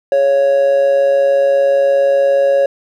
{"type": "tone with amplitude modulation", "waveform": "triangle", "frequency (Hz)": 554.4, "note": "C#5", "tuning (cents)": 0, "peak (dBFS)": -4, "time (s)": [0.12, 2.66], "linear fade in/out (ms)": 2, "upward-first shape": "sine", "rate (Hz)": 137, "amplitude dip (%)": 55, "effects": ["tanh soft clip ceiling -1 dBFS"]}